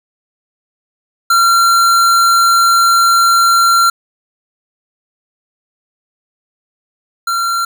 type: tone pair in turn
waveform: square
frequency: 1370 / 1370 Hz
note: F6 / F6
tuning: -34 / -34 cents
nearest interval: unison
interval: 0 cents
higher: neither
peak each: -8 / -14 dBFS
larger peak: first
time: 1.3-3.9 / 7.27-7.65 s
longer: first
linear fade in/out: 5 ms
effects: none